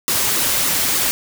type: noise with flanger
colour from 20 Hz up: white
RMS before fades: -18 dBFS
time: 0.08-1.11 s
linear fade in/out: 0 ms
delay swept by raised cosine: 1.2 to 6.7 ms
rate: 3.4 Hz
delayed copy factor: -0.75
effects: none